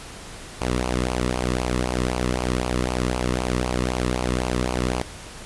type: tone with flanger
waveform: sawtooth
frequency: 62.1 Hz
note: B1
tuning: 10 cents sharp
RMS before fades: -24 dBFS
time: 0.61-5.02 s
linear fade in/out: 5 ms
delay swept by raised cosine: 0.53 to 1.33 ms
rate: 3.9 Hz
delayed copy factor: -0.7
effects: pink hiss -39 dBFS RMS until 5.45 s + resampled to 24000 Hz